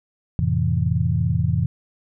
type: chord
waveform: sine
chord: F major seventh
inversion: none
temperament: equal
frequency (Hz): 87.31 / 110 / 130.81 / 164.81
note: F2 / A2 / C3 / E3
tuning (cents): 0 / 0 / 0 / 0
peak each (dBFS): -23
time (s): 0.39-1.66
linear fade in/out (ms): 0
effects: none